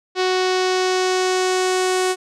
sawtooth tone with low-pass filter sweep, 370.2 Hz, F#4, 1 cent sharp, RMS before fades -19 dBFS, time 0.15-2.16 s, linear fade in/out 50 ms, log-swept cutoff 4700 to 8700 Hz, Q 1.7, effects none

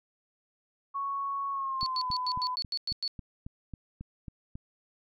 sine tone with pitch glide, 1108.7 to 1005 Hz, C#6 to B5, 0 to +30 cents, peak -30 dBFS, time 0.94-2.56 s, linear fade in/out 20 ms, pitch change -170 cents, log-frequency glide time 1.51-2.08 s
sine tone bursts, 4436 Hz, C#8, in tune, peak -29 dBFS, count 9, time 1.81-3.078 s, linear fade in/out 0 ms, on 52 ms, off 100 ms
click train, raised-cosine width 5 ms, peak -28 dBFS, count 11, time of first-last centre 1.83-4.555 s, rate 3.67 Hz
effects none

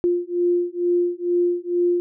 sine beating tone pair, 350 / 352.2 Hz, F4 / F4, +4 / +15 cents, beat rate 2.2 Hz, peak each -21 dBFS, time 0.04-2 s, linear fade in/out 0 ms, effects none

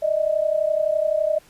sine tone pair together, 602.2 / 634 Hz, D5 / D#5, +43 / +32 cents, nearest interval minor second, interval 89 cents, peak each -21 dBFS, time 0.02-1.39 s, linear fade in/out 10 ms, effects pink hiss -53 dBFS RMS until 1.49 s + resampled to 32000 Hz

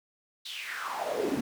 brown noise with high-pass filter sweep, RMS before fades -33 dBFS, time 0.45-1.41 s, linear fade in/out 10 ms, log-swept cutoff 3900 to 240 Hz, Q 4.8, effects none

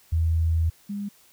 sine tone pair in turn, 81.7 / 202.6 Hz, E2 / G#3, -15 / -43 cents, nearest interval octave + major third, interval 1572 cents, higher second, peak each -19 / -28 dBFS, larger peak first, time 0.12-0.7 / 0.89-1.09 s, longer first, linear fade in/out 10 ms, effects white hiss -57 dBFS RMS until 1.32 s

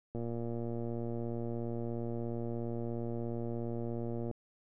click train, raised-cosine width 2 ms, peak -26 dBFS, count 488, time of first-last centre 0.15-4.312 s, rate 117 Hz, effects none

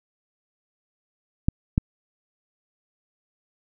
clicks, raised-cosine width 5 ms, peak -6 dBFS, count 2, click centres 1.485 / 1.779 s, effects none

